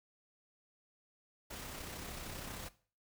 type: noise with amplitude modulation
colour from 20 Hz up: pink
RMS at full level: -44 dBFS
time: 1.5-2.69 s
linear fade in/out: 10 ms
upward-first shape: sine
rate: 32.9 Hz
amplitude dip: 35%
effects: noise-tail reverb RT60 0.4 s tail -17 dB re dry